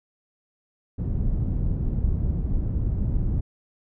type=low-pass noise; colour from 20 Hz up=pink; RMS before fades=-24 dBFS; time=0.98-3.41 s; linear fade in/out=10 ms; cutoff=160 Hz; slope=12 dB/octave; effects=none